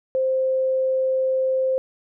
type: tone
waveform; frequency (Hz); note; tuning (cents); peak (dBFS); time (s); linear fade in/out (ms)
sine; 523.3; C5; 0; -18; 0.15-1.78; 0
effects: none